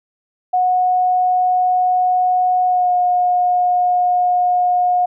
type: tone with pitch glide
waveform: sine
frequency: 731 to 719.7 Hz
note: F#5 to F#5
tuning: -21 to -48 cents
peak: -12 dBFS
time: 0.53-5.06 s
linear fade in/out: 10 ms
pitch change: -27 cents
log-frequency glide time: 2.66-2.92 s
effects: none